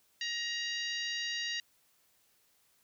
harmonic tone with a mistuned harmonic, 941 Hz, A#5, 16 cents sharp, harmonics 2 / 3 / 4 / 5 / 6 / 7, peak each -38 / -39 / -41 / -41 / -47 / -49 dBFS, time 0.21-1.6 s, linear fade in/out 2 ms, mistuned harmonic 4, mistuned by +22 cents, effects white hiss -70 dBFS RMS until 2.83 s

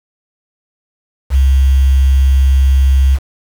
sine tone with quantisation, 67 Hz, C2, 42 cents sharp, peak -6 dBFS, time 1.3-3.19 s, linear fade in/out 50 ms, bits 5, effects none

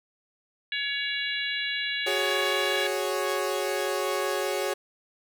harmonic tone, 563 Hz, C#5, 27 cents sharp, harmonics 3 / 4 / 5 / 6 / 7, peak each -32 / -33 / -34 / -35 / -35 dBFS, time 0.72-2.87 s, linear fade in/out 2 ms
sawtooth chord, F# suspended second, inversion none, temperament equal, 370 / 415.3 / 554.4 Hz, F#4 / G#4 / C#5, 0 / 0 / 0 cents, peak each -27 / -27 / -26 dBFS, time 2.06-4.74 s, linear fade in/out 10 ms
effects none

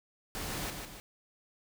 pink noise with echo, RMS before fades -38 dBFS, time 0.35-0.7 s, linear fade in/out 0 ms, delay 150 ms, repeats 2, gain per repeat -5 dB, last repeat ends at 1 s, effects none

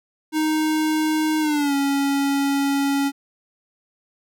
square tone with pitch glide, 311.1 to 278.8 Hz, D#4 to C#4, 0 to +10 cents, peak -19 dBFS, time 0.32-3.12 s, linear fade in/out 50 ms, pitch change -190 cents, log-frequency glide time 1.4-1.74 s, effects none

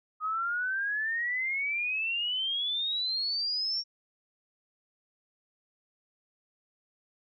sine exponential sweep, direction up, 1244.5 to 5560 Hz, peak -28 dBFS, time 0.2-3.84 s, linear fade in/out 50 ms, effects none

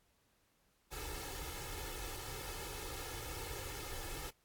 pink noise with comb filter, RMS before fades -44 dBFS, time 0.91-4.31 s, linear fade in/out 20 ms, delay 2.3 ms, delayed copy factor +0.9, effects pink hiss -75 dBFS RMS until 4.44 s + AAC 64 kbps

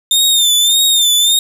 sawtooth tone with vibrato, 3618 Hz, A7, 48 cents sharp, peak -6 dBFS, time 0.11-1.39 s, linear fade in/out 2 ms, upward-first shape sine, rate 1.7 Hz, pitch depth 68 cents each way, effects 7-bit

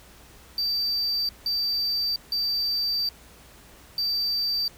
triangle tone bursts at uneven times, 4653 Hz, D8, 17 cents flat, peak -22 dBFS, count 4, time 0.58-1.29 / 1.46-2.16 / 2.32-3.09 / 3.98-4.68 s, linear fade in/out 2 ms, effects added 60 Hz sine -55 dBFS peak until 4.77 s + pink hiss -51 dBFS RMS until 4.77 s

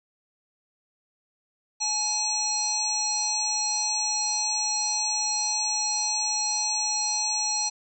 harmonic tone with a mistuned harmonic, 848 Hz, G#5, 36 cents sharp, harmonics 1 / 3 / 5 / 7 / 9, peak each -33 / -39 / -29 / -27 / -33 dBFS, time 1.8-7.7 s, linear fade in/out 20 ms, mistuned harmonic 7, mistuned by -25 cents, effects none

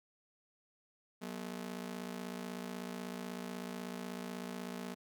sawtooth ring-modulated tone, 214 Hz, A3, 48 cents flat, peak -34 dBFS, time 1.21-4.95 s, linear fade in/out 20 ms, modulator 28.1 Hz, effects none

